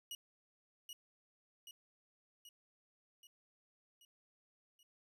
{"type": "tone with echo", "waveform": "sawtooth", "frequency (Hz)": 2900, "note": "F#7", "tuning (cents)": -35, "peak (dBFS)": -40, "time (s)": [0.11, 0.15], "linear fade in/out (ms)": 2, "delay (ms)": 780, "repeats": 6, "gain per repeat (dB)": -4, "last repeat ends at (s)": 4.83, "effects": []}